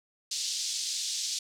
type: band-pass noise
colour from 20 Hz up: pink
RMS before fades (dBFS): -33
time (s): 0.31-1.39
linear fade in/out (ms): 5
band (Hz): 4000 to 7200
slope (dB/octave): 24
effects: none